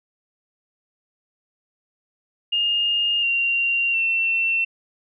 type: tone with pitch steps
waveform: sine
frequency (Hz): 2832 / 2764 / 2698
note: F7 / F7 / E7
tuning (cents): +23 / -19 / +40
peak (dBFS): -18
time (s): 2.52-4.65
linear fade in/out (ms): 10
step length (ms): 710
effects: none